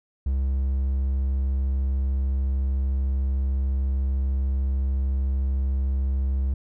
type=tone; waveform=triangle; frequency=66.8 Hz; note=C2; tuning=36 cents sharp; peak=-19 dBFS; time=0.26-6.54 s; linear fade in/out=5 ms; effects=none